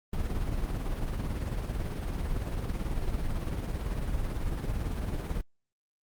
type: noise with tremolo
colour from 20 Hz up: brown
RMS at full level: -29 dBFS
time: 0.13-5.41 s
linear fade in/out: 2 ms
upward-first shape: triangle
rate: 18 Hz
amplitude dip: 50%
effects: Opus 32 kbps